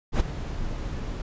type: noise with ADSR envelope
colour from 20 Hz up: brown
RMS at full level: -18 dBFS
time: 0.12-1.22 s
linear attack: 82 ms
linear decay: 10 ms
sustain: -13 dB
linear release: 8 ms
effects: resampled to 16000 Hz